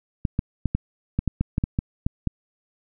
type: clicks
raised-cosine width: 5 ms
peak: -9 dBFS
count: 12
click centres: 0.252 / 0.391 / 0.657 / 0.75 / 1.19 / 1.277 / 1.41 / 1.581 / 1.639 / 1.789 / 2.065 / 2.273 s
effects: none